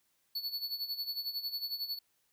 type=tone with tremolo; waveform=square; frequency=4435 Hz; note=C#8; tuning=in tune; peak=-33 dBFS; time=0.35-1.99 s; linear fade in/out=5 ms; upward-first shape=sine; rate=11 Hz; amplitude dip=75%; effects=white hiss -75 dBFS RMS until 2.32 s